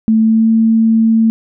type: tone with pitch glide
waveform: sine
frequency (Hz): 221.1 to 224.3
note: A3 to A3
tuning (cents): +9 to +34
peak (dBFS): -7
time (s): 0.08-1.3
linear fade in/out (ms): 0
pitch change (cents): +25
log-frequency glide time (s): 0.2-0.5
effects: none